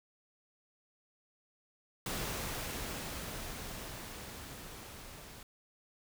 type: noise with level ramp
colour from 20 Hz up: pink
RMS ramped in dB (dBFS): -37 to -51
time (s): 2.06-5.43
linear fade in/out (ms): 2
effects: none